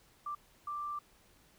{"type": "tone bursts at uneven times", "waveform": "sine", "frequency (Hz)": 1178, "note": "D6", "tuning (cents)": 5, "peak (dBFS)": -36, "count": 2, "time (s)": [[0.26, 0.35], [0.67, 0.99]], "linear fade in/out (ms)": 5, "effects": ["pink hiss -65 dBFS RMS until 1.58 s"]}